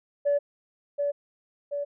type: tone with echo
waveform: sine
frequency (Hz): 574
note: D5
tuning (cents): -40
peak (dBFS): -19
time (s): 0.25-0.39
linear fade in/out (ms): 20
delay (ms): 730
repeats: 2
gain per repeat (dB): -4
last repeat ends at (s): 1.85
effects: tanh soft clip ceiling -17 dBFS